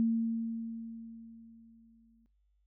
sine tone with exponential decay, 227.8 Hz, A#3, 40 cents flat, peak -24 dBFS, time 0-2.26 s, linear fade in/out 0 ms, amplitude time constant 490 ms, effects noise-tail reverb RT60 0.2 s tail -23 dB re dry + added 50 Hz sine -69 dBFS peak until 2.66 s

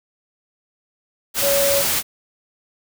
sine tone in noise, 560 Hz, C#5, 18 cents sharp, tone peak -17 dBFS, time 1.41-1.84 s, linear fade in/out 50 ms, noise white, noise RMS -20 dBFS, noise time 1.34-2.03 s, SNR 0 dB, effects none

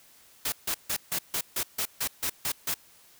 white noise bursts, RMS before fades -29 dBFS, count 11, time 0.45-2.742 s, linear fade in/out 5 ms, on 72 ms, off 150 ms, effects white hiss -57 dBFS RMS until 3.19 s

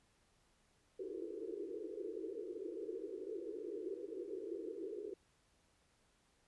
white band-pass noise, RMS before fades -45 dBFS, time 0.99-5.14 s, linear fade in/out 5 ms, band 320 to 470 Hz, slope 96 dB/octave, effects pink hiss -74 dBFS RMS until 6.47 s + resampled to 24000 Hz

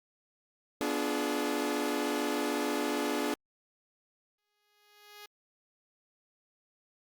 sawtooth chord, B diminished seventh, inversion none, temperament equal with one note detuned, 246.9 / 293.7 / 349.2 / 423.1 Hz, B3 / D4 / F4 / Ab4, 0 / 0 / 0 / +32 cents, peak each -33 / -29 / -34 / -31 dBFS, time 0.81-3.34 s, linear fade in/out 0 ms
5% pulse tone with exponential growth, 415.3 Hz, G#4, in tune, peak -34 dBFS, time 4.38-5.26 s, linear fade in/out 5 ms, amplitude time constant 190 ms
effects Opus 48 kbps

